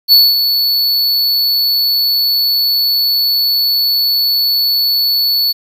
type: tone with ADSR envelope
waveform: square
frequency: 4435 Hz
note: C#8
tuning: in tune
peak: -3 dBFS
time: 0.08-5.53 s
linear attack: 43 ms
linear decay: 220 ms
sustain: -8 dB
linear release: 20 ms
effects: 7-bit